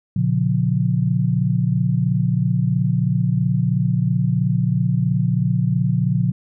sine tone cluster, 119.1 / 142.1 / 177.8 Hz, A#2 / C#3 / F3, +38 / +43 / +31 cents, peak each -20 dBFS, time 0.16-6.32 s, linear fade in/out 5 ms, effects none

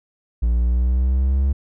triangle exponential sweep, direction up, 57.5 to 69.1 Hz, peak -13 dBFS, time 0.42-1.53 s, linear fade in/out 10 ms, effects none

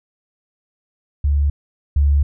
sine tone pair in turn, 71.8 / 71.5 Hz, D2 / D2, -39 / -46 cents, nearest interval unison, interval 7 cents, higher first, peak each -13 / -11 dBFS, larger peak second, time 1.24-1.5 / 1.96-2.23 s, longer second, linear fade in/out 5 ms, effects none

